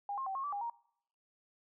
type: tone with pitch steps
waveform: sine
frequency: 809 / 1067 / 771 / 1082 / 1157 / 810 / 937 Hz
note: G#5 / C6 / G5 / C#6 / D6 / G#5 / A#5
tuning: -46 / +34 / -29 / -42 / -26 / -43 / +9 cents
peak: -35 dBFS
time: 0.09-0.699 s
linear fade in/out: 2 ms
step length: 87 ms
effects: noise-tail reverb RT60 0.7 s tail -23 dB re dry